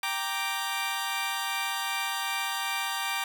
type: chord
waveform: 15% pulse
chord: G minor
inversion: none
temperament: equal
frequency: 784 / 932.3 / 1174.7 Hz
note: G5 / Bb5 / D6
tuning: 0 / 0 / 0 cents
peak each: -27 / -27 / -27 dBFS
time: 0.03-3.24 s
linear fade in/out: 2 ms
effects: none